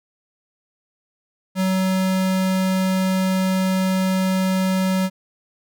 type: tone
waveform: square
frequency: 188.1 Hz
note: F#3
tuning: 29 cents sharp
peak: -18 dBFS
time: 1.55-5.1 s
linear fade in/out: 50 ms
effects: none